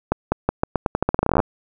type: accelerating click train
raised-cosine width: 1 ms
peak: -3 dBFS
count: 21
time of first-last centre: 0.12-1.402 s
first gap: 200 ms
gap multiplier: 0.85
effects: none